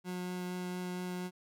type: tone with vibrato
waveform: 30% pulse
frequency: 180.7 Hz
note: F#3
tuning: 41 cents flat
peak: -34 dBFS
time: 0.04-1.31 s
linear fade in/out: 50 ms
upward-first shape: triangle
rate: 4.3 Hz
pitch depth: 8 cents each way
effects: none